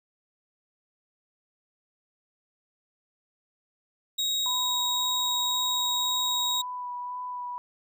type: tone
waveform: 35% pulse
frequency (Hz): 3787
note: A#7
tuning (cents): +27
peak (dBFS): -23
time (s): 4.18-6.62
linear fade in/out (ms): 10
type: tone with vibrato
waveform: sine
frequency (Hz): 987.8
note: B5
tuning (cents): 0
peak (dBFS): -32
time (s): 4.46-7.58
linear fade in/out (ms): 0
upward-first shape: sine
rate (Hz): 1.9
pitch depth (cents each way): 14
effects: none